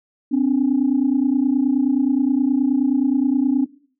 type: tone pair together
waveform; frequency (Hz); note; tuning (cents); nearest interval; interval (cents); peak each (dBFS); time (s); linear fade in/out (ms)
sine; 257.5 / 287; C4 / D4; -28 / -40; major second; 188; -17; 0.31-3.66; 20
effects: noise-tail reverb RT60 0.5 s tail -20 dB re dry + tanh soft clip ceiling -9 dBFS